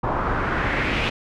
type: noise with low-pass filter sweep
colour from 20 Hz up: pink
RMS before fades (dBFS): -23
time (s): 0.03-1.1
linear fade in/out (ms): 10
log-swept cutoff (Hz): 990 to 2900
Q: 2.3
effects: none